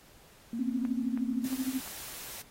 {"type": "tone with pitch glide", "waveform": "sine", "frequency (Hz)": [231.6, 228.4], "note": ["A#3", "A#3"], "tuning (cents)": [-11, -35], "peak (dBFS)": -32, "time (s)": [0.53, 1.46], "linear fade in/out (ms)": 2, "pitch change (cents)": -24, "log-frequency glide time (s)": [0.81, 1.22]}
{"type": "tone with tremolo", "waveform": "sine", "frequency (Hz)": 261.6, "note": "C4", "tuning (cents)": 0, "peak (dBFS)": -26, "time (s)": [0.59, 1.81], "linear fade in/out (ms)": 5, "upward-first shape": "triangle", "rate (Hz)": 13, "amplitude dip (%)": 100}
{"type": "clicks", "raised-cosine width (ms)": 0.5, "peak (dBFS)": -31, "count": 4, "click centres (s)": [0.851, 1.175, 1.528, 1.876]}
{"type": "noise", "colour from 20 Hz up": "white", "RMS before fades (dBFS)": -43, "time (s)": [1.44, 2.42], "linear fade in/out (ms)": 5}
{"effects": ["pink hiss -58 dBFS RMS until 2.5 s", "AAC 48 kbps"]}